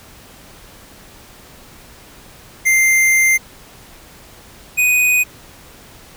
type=tone pair in turn; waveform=square; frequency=2093 / 2489 Hz; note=C7 / D#7; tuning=0 / 0 cents; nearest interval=minor third; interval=300 cents; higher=second; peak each=-11 / -12 dBFS; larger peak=first; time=2.65-3.38 / 4.77-5.24 s; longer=first; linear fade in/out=20 ms; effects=pink hiss -42 dBFS RMS until 6.16 s